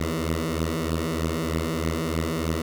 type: beating tone pair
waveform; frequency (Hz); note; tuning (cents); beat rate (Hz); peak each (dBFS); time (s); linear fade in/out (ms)
10% pulse; 79.5 / 82.7; D#2 / E2; +38 / +6; 3.2; -19; 0-2.62; 5
effects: none